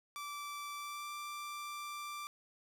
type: tone with pitch glide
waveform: sawtooth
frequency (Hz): 1164 to 1177.5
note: D6 to D6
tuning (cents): -16 to +4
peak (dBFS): -38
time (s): 0.16-2.27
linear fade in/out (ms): 0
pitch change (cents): +20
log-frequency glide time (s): 0.77-1.1
effects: none